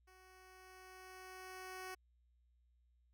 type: tone with level ramp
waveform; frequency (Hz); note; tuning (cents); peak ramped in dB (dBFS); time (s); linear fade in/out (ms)
10% pulse; 372.5; F#4; +12; -55 to -37; 0.07-1.95; 10
effects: added 60 Hz sine -70 dBFS peak until 3.13 s